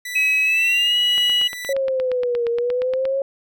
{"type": "tone with tremolo", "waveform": "sawtooth", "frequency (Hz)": 1975.5, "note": "B6", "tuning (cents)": 0, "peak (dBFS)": -23, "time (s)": [0.05, 1.73], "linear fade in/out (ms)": 5, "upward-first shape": "sine", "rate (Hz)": 1.9, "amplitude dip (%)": 35}
{"type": "tone with pitch glide", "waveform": "sine", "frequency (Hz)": [2550, 2912], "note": ["D#7", "F#7"], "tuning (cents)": [42, -28], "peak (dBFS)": -15, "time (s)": [0.15, 1.48], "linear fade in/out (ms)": 10, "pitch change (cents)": 230, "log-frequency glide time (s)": [0.43, 0.97]}
{"type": "click train", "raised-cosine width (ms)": 0.3, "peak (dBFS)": -16, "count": 17, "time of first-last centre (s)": [1.18, 3.054], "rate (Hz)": 8.54}
{"type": "linear two-way sweep", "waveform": "sine", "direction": "down then up", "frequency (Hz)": [550, 466.2, 550], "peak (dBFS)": -18, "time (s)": [1.69, 3.22], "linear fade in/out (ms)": 2, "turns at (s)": 2.49}
{"effects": []}